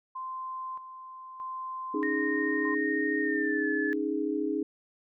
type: tone with tremolo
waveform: sine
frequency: 1040 Hz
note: C6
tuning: 11 cents flat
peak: -34 dBFS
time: 0.15-2.75 s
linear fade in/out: 10 ms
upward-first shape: square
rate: 0.8 Hz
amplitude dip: 60%
type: chord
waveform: sine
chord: C# suspended second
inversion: none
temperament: equal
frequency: 277.2 / 311.1 / 415.3 Hz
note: C#4 / D#4 / G#4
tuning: 0 / 0 / 0 cents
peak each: -33 / -30 / -32 dBFS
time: 1.94-4.63 s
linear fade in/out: 5 ms
type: tone with pitch glide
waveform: sine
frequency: 1851 to 1727 Hz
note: A#6 to A6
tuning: -13 to -33 cents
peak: -30 dBFS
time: 2.03-3.93 s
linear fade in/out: 0 ms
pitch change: -120 cents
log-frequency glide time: 3.21-3.67 s
effects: none